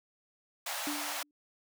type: high-pass noise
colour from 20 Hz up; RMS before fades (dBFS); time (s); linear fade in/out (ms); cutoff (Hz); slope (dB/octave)
pink; -37; 0.66-1.23; 5; 600; 48
type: tone with exponential decay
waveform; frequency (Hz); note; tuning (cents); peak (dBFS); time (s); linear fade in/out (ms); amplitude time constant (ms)
sine; 293.7; D4; 0; -32; 0.87-1.31; 2; 95
effects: none